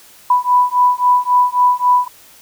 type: beating tone pair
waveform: sine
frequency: 987.8 / 991.5 Hz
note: B5 / B5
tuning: 0 / +7 cents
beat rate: 3.7 Hz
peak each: -13 dBFS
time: 0.3-2.08 s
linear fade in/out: 5 ms
effects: white hiss -44 dBFS RMS until 2.41 s